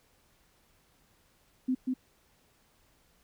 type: tone with echo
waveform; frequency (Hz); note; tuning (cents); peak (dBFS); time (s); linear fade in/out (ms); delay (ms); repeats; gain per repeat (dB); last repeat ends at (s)
sine; 256.8; C4; -32; -25; 1.68-1.75; 10; 190; 1; -2; 1.94
effects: pink hiss -67 dBFS RMS until 3.23 s